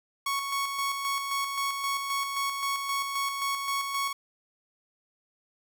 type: tone with tremolo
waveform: sawtooth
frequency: 1108.7 Hz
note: C#6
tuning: in tune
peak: -23 dBFS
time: 0.26-4.13 s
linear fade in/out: 5 ms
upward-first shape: square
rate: 3.8 Hz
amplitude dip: 40%
effects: none